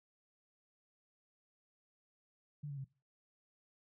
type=tone with pitch steps; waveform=sine; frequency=146.7 / 141.4 / 134.9 Hz; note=D3 / C#3 / C#3; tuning=-2 / +35 / -47 cents; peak=-40 dBFS; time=2.63-2.846 s; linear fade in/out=10 ms; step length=72 ms; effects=noise-tail reverb RT60 0.3 s tail -19 dB re dry